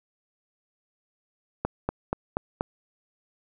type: click train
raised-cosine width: 1 ms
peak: -11 dBFS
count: 5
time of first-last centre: 1.65-2.609 s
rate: 4.17 Hz
effects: none